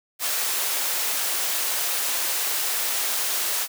white high-pass noise, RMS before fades -25 dBFS, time 0.19-3.68 s, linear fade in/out 50 ms, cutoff 480 Hz, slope 12 dB/octave, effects none

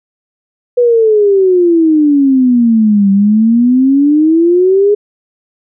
sine exponential two-way sweep, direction down then up, 494.3 to 194.6 to 418.6 Hz, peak -5 dBFS, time 0.77-4.95 s, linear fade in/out 10 ms, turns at 3.11 s, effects none

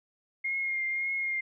sine tone with vibrato, 2134 Hz, C7, 34 cents sharp, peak -28 dBFS, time 0.44-1.41 s, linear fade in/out 10 ms, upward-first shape triangle, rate 1.8 Hz, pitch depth 28 cents each way, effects none

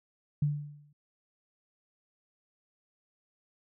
sine tone with exponential decay, 146.7 Hz, D3, 2 cents flat, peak -22 dBFS, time 0.42-0.93 s, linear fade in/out 5 ms, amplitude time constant 110 ms, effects none

